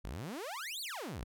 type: exponential two-way sweep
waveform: sawtooth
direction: up then down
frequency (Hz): 41.2 to 4699 to 41.2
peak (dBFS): -36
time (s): 0.04-1.24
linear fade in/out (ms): 10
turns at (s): 0.81
effects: none